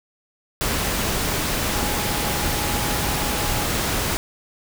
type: tone in noise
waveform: sine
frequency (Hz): 830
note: G#5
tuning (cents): -1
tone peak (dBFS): -32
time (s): 1.7-3.64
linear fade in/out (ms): 0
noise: pink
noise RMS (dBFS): -23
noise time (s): 0.61-4.17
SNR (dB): -12
effects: none